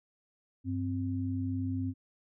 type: tone pair together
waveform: sine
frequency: 98 / 261.6 Hz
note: G2 / C4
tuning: 0 / 0 cents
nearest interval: octave + perfect fourth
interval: 1700 cents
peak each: -33 / -33 dBFS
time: 0.64-1.94 s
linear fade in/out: 50 ms
effects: none